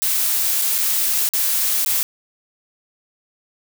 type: noise with dropouts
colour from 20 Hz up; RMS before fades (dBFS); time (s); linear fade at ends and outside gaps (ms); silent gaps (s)
blue; -19; 0.02-2.03; 0; 0.615-0.619 / 0.781-0.786 / 1.289-1.336 / 1.848-1.861
effects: none